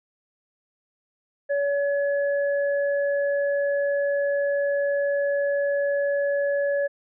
sine tone pair together, 567 / 1699.1 Hz, C#5 / G#6, +39 / +39 cents, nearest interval octave + perfect fifth, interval 1900 cents, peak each -21 / -31 dBFS, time 1.49-6.88 s, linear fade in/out 20 ms, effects none

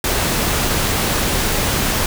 pink noise, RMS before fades -18 dBFS, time 0.04-2.06 s, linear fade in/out 2 ms, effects none

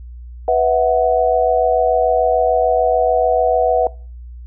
sine chord, B suspended fourth, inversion none, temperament equal with one note detuned, 493.9 / 653.2 / 740 Hz, B4 / E5 / F#5, 0 / -16 / 0 cents, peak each -16 dBFS, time 0.48-3.87 s, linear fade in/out 2 ms, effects noise-tail reverb RT60 0.4 s tail -23 dB re dry + added 60 Hz sine -31 dBFS peak until 4.46 s

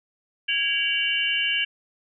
sine tone cluster, 1652 / 2288 / 2786 / 3035 Hz, G#6 / D7 / F7 / F#7, -10 / -46 / -5 / +43 cents, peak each -29 / -29 / -24 / -27 dBFS, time 0.48-1.65 s, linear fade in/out 10 ms, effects none

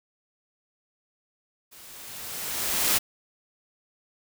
white noise with level ramp, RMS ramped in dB -49 to -21 dBFS, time 1.71-2.99 s, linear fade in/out 20 ms, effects none

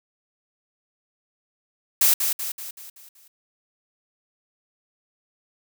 blue noise with echo, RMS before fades -17 dBFS, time 2.01-2.14 s, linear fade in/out 5 ms, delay 190 ms, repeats 6, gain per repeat -6 dB, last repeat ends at 3.28 s, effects none

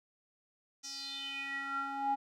square tone with band-pass filter sweep, 275.4 Hz, C#4, 11 cents flat, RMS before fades -38 dBFS, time 0.83-2.16 s, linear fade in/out 20 ms, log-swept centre 5900 to 760 Hz, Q 6.2, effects none

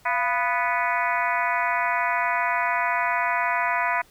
harmonic tone with a mistuned harmonic, 246.9 Hz, B3, in tune, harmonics 3 / 4 / 5 / 6 / 7 / 8 / 9 / 10, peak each -28 / -25 / -32 / -30 / -32 / -29 / -33 / -34 dBFS, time 0.05-4.02 s, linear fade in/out 10 ms, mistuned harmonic 3, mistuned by -120 cents, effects pink hiss -56 dBFS RMS until 4.1 s

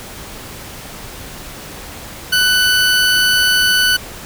20% pulse tone, 1493 Hz, F#6, 15 cents sharp, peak -6 dBFS, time 2.32-3.97 s, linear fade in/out 10 ms, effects pink hiss -32 dBFS RMS until 4.25 s

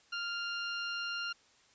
20% pulse tone, 1396.9 Hz, F6, in tune, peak -30 dBFS, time 0.12-1.33 s, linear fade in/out 10 ms, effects white hiss -65 dBFS RMS until 1.74 s + resampled to 16000 Hz

